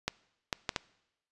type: clicks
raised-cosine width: 0.2 ms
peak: -12 dBFS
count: 4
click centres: 0.08 / 0.528 / 0.692 / 0.762 s
effects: noise-tail reverb RT60 0.9 s tail -22 dB re dry + resampled to 24000 Hz